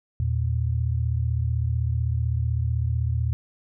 sine tone pair together, 81.17 / 117 Hz, E2 / A#2, -26 / +7 cents, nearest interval tritone, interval 633 cents, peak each -24 dBFS, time 0.2-3.33 s, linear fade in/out 0 ms, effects none

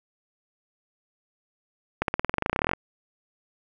accelerating click train, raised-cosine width 0.5 ms, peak -8 dBFS, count 20, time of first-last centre 2.02-2.734 s, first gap 62 ms, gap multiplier 0.94, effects none

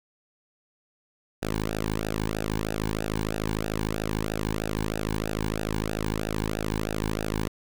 sawtooth tone with flanger, 53.3 Hz, G#1, 46 cents sharp, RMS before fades -29 dBFS, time 1.42-7.48 s, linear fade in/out 5 ms, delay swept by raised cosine 0.92 to 1.58 ms, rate 3.1 Hz, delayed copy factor -1, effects 8-bit

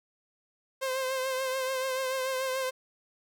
sawtooth tone with vibrato, 523.3 Hz, C5, in tune, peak -25 dBFS, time 0.81-2.71 s, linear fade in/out 20 ms, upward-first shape triangle, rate 6.9 Hz, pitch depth 43 cents each way, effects none

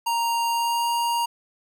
square tone with pitch glide, 932.3 to 940.4 Hz, A#5 to A#5, 0 to +15 cents, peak -22 dBFS, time 0.06-1.26 s, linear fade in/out 10 ms, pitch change +15 cents, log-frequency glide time 0.49-0.9 s, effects 9-bit

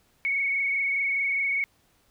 sine tone with frequency modulation, 2218 Hz, C#7, in tune, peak -23 dBFS, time 0.25-1.64 s, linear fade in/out 0 ms, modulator 24.9 Hz, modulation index 1.7, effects pink hiss -65 dBFS RMS until 2.1 s

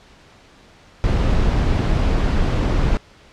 brown noise, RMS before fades -17 dBFS, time 1.04-2.97 s, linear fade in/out 0 ms, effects pink hiss -48 dBFS RMS until 3.32 s + low-pass 5000 Hz 12 dB/octave

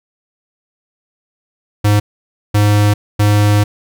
square tone bursts at uneven times, 103.8 Hz, G#2, in tune, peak -9 dBFS, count 3, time 1.84-2 / 2.54-2.94 / 3.19-3.64 s, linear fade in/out 10 ms, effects none

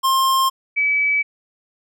square / sine tone pair in turn, 1061 / 2291 Hz, C6 / D7, +24 / -44 cents, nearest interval octave + minor second, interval 1332 cents, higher second, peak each -15 dBFS, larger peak neither, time 0.03-0.5 / 0.76-1.23 s, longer neither, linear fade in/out 20 ms, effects none

